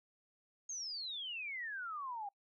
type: exponential sweep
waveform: sine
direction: down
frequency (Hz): 6600 to 784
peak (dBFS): -40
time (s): 0.69-2.29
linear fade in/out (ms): 5
effects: noise-tail reverb RT60 0.1 s tail -25 dB re dry